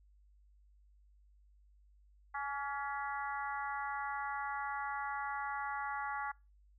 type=harmonic tone with a mistuned harmonic; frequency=280.4 Hz; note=C#4; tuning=20 cents sharp; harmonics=3 / 4 / 5 / 6 / 7; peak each=-40 / -42 / -44 / -46 / -47 dBFS; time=2.34-6.32 s; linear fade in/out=10 ms; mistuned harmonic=4; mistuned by=+25 cents; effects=noise-tail reverb RT60 0.3 s tail -26 dB re dry + added 50 Hz sine -62 dBFS peak until 6.78 s